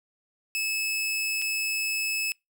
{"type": "tone with dropouts", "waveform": "sawtooth", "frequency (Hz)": 2600, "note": "E7", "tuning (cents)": -24, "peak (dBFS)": -23, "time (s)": [0.55, 2.32], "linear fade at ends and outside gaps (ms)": 0, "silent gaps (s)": [1.417, 1.421], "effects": ["noise-tail reverb RT60 0.2 s tail -26 dB re dry"]}